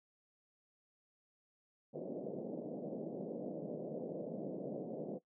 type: band-pass noise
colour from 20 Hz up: white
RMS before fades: -43 dBFS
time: 1.93-5.19 s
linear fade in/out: 20 ms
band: 150 to 600 Hz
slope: 48 dB/octave
effects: noise-tail reverb RT60 0.1 s tail -17 dB re dry